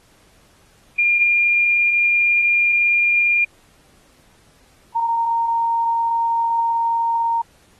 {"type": "tone pair in turn", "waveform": "sine", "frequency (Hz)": [2406, 924.4], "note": ["D7", "A#5"], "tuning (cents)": [41, -15], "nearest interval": "octave + perfect fourth", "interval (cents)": 1656, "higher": "first", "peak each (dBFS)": [-13, -16], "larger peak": "first", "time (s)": [[0.98, 3.45], [4.95, 7.42]], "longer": "neither", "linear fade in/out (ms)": 10, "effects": ["pink hiss -55 dBFS RMS until 7.79 s", "AAC 32 kbps"]}